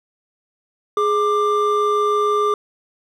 triangle tone pair together, 417.5 / 1186 Hz, G#4 / D6, +9 / +17 cents, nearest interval octave + tritone, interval 1808 cents, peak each -16 dBFS, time 0.97-2.54 s, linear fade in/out 2 ms, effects none

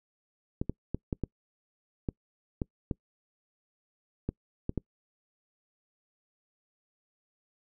clicks, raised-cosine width 3 ms, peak -17 dBFS, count 11, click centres 0.615 / 0.696 / 0.946 / 1.128 / 1.237 / 2.088 / 2.618 / 2.912 / 4.29 / 4.694 / 4.777 s, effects noise-tail reverb RT60 0.1 s tail -26 dB re dry

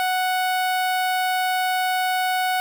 sawtooth tone with notch filter, 740 Hz, F#5, in tune, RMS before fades -22 dBFS, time 0-2.6 s, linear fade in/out 0 ms, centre 6400 Hz, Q 1.4, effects 9-bit

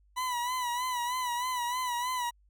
40% pulse tone with vibrato, 987.8 Hz, B5, in tune, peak -29 dBFS, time 0.16-2.31 s, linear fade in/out 20 ms, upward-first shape sine, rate 3.2 Hz, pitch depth 61 cents each way, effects added 50 Hz sine -61 dBFS peak until 2.49 s

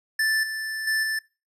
square tone with level steps, 1760 Hz, A6, in tune, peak -21 / -29 / -22 / -25 dBFS, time 0.19-1.19 s, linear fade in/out 5 ms, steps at 0.43 / 0.87 / 1.03 s, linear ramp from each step 5 ms, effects noise-tail reverb RT60 0.3 s tail -23 dB re dry + resampled to 32000 Hz

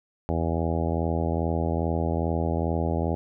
harmonic tone, 82.41 Hz, E2, in tune, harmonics 1 / 2 / 3 / 4 / 5 / 6 / 7 / 8 / 9 / 10, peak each -27 / -30 / -32 / -33 / -34 / -35 / -35 / -36 / -37 / -37 dBFS, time 0.29-3.15 s, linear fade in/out 0 ms, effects none

